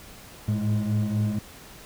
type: tone cluster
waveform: triangle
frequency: 106.3 / 110.4 / 208.9 Hz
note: G#2 / A2 / G#3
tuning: +41 / +6 / +10 cents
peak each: -24 dBFS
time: 0.48-1.39 s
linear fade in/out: 5 ms
effects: tanh soft clip ceiling -15 dBFS + pink hiss -46 dBFS RMS until 1.85 s